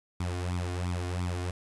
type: tone with flanger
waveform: sawtooth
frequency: 89.1 Hz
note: F2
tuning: 35 cents sharp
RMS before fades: -32 dBFS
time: 0.2-1.51 s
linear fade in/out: 5 ms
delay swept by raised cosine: 0.85 to 2.85 ms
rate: 2.9 Hz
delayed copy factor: +0.8
effects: resampled to 24000 Hz + 9-bit